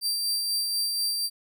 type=tone with tremolo; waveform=sawtooth; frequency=4699 Hz; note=D8; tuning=in tune; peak=-21 dBFS; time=0.01-1.3 s; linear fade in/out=50 ms; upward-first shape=sine; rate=4.1 Hz; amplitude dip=30%; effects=none